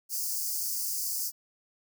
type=high-pass noise; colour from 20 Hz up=white; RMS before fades=-32 dBFS; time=0.09-1.32 s; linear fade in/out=50 ms; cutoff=4600 Hz; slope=96 dB/octave; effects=none